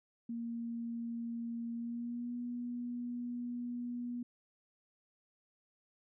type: tone with pitch glide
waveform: sine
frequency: 233.1 to 242.3 Hz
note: A#3 to B3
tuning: 0 to -33 cents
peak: -37 dBFS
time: 0.29-4.23 s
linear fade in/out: 5 ms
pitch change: +67 cents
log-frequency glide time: 1.74-2.35 s
effects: none